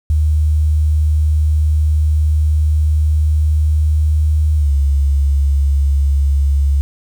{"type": "tone with pitch glide", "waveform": "sine", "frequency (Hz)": [76.4, 70.06], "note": ["D#2", "C#2"], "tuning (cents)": [-31, 19], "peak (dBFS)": -10, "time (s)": [0.1, 6.81], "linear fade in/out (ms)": 0, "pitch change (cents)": -150, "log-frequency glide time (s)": [4.56, 4.72], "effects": ["7-bit"]}